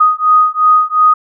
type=beating tone pair; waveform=sine; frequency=1244.5 / 1247.3 Hz; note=D#6 / D#6; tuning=0 / +4 cents; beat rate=2.8 Hz; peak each=-10 dBFS; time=0-1.14 s; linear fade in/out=10 ms; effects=none